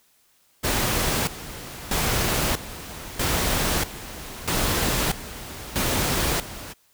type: noise with tremolo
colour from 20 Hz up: pink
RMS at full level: -23 dBFS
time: 0.63-6.74 s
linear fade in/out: 20 ms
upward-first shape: square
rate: 0.78 Hz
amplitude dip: 80%
effects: white hiss -62 dBFS RMS until 6.93 s